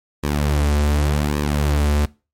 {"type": "tone with flanger", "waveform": "sawtooth", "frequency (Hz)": 73.42, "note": "D2", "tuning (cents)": 0, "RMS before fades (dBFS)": -18, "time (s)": [0.23, 2.06], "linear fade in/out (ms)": 10, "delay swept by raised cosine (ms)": [1.4, 6.5], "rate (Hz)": 0.87, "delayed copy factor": -0.65, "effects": ["noise-tail reverb RT60 0.3 s tail -22 dB re dry", "MP3 64 kbps"]}